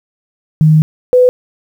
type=tone pair in turn; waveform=sine; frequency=155.56 / 500.5 Hz; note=D#3 / B4; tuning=0 / +23 cents; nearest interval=octave + minor sixth; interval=2023 cents; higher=second; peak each=-4 dBFS; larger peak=neither; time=0.61-0.82 / 1.13-1.29 s; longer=first; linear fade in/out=0 ms; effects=7-bit